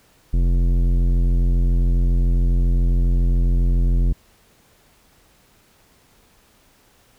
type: tone with tanh clipping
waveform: triangle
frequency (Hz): 43.65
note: F1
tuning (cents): 0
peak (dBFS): -16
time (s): 0.33-4.13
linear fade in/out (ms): 10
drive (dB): 18
effects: pink hiss -56 dBFS RMS until 7.18 s